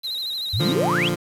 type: tone with vibrato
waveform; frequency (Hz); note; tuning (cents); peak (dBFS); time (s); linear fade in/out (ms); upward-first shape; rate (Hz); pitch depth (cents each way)
triangle; 3925; B7; -11; -24; 0.03-0.74; 20; sine; 13; 87
type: exponential sweep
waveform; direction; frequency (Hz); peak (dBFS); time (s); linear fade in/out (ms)
sine; up; 82.41 to 3520; -20; 0.53-1.09; 10
type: chord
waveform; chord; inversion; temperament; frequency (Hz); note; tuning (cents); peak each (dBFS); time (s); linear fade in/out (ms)
20% pulse; Bb major; none; equal; 116.54 / 146.83 / 174.61; Bb2 / D3 / F3; 0 / 0 / 0; -25 / -22 / -19; 0.59-1.16; 20
effects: resampled to 32000 Hz + 7-bit